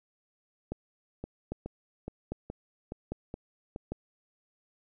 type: two click trains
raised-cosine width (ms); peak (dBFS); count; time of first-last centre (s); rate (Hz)
2; -21 / -24; 5 / 7; 0.72-3.92 / 1.24-3.761; 1.25 / 2.38
effects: none